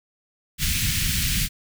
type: band-stop noise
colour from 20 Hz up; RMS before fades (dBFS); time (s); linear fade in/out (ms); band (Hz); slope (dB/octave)
pink; -23; 0.58-1.49; 50; 190 to 2000; 24
effects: none